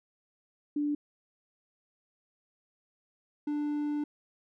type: tone pair in turn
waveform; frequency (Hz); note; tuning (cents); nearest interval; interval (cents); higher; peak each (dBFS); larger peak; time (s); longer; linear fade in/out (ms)
sine / triangle; 293.2 / 295.1; D4 / D4; -3 / +8; unison; 11; second; -27; neither; 0.76-0.95 / 3.47-4.04; second; 5
effects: none